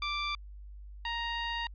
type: tone pair in turn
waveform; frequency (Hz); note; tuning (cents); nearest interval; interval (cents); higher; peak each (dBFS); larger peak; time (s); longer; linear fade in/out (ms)
15% pulse; 1174.7 / 934.6; D6 / A#5; 0 / +4; major third; 396; first; -25 / -26; first; 0.02-0.35 / 1.05-1.67; second; 2
effects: added 50 Hz sine -44 dBFS peak until 1.74 s + resampled to 11025 Hz